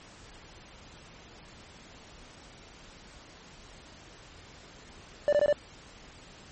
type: tone bursts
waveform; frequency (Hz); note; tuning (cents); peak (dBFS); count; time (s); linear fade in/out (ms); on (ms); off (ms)
triangle; 587.3; D5; 0; -18; 4; 5.28-5.527; 0; 46; 21
effects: pink hiss -51 dBFS RMS until 6.51 s + MP3 32 kbps